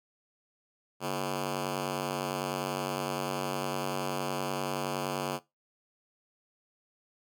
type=ring-modulated tone; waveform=10% pulse; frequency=190.3 Hz; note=F#3; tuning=49 cents sharp; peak=-20 dBFS; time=1-5.4 s; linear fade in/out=50 ms; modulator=45.3 Hz; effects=noise-tail reverb RT60 0.2 s tail -19 dB re dry